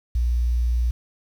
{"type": "tone with quantisation", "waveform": "sine", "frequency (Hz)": 59.6, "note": "A#1", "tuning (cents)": 39, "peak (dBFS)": -18, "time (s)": [0.15, 0.91], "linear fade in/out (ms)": 5, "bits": 8, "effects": []}